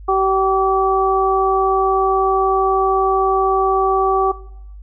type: harmonic tone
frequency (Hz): 383.9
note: G4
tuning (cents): -36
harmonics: 1 / 2 / 3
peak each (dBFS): -17 / -17 / -17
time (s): 0.08-4.32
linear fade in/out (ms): 10
effects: noise-tail reverb RT60 0.8 s tail -20 dB re dry + added 50 Hz sine -33 dBFS peak until 4.82 s